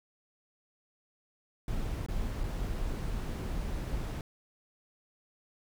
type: noise with dropouts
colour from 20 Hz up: brown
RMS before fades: -34 dBFS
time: 1.68-4.21 s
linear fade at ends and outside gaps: 1 ms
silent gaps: 2.063-2.085 / 2.435-2.439 s
effects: none